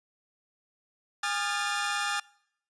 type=tone cluster; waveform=sawtooth; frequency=819 / 1220 / 1396 / 1757 Hz; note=G#5 / D#6 / F6 / A6; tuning=-24 / -34 / -1 / -3 cents; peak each=-30 dBFS; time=1.23-2.2 s; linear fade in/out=5 ms; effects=noise-tail reverb RT60 0.7 s tail -24 dB re dry + resampled to 22050 Hz